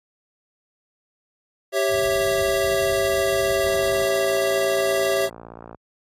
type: chord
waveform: square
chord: C# diminished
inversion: second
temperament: equal with one note detuned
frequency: 392 / 551.2 / 659.3 Hz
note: G4 / C#5 / E5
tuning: 0 / -10 / 0 cents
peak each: -24 dBFS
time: 1.72-5.3 s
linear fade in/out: 50 ms
type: low-pass noise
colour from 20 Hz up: pink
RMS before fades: -34 dBFS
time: 1.88-4.07 s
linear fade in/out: 50 ms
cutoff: 120 Hz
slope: 12 dB/octave
type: click train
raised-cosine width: 1 ms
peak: -24 dBFS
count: 120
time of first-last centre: 3.67-5.747 s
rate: 57.3 Hz
effects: high-pass 60 Hz 12 dB/octave + AAC 48 kbps